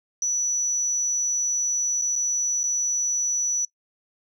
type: tone with dropouts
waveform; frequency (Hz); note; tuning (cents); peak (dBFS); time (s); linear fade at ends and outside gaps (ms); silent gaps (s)
sine; 5920; F#8; 0; -20; 0.22-3.65; 2; 2.015-2.019 / 2.156-2.16 / 2.633-2.638
effects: noise-tail reverb RT60 0.1 s tail -23 dB re dry + tanh soft clip ceiling -18 dBFS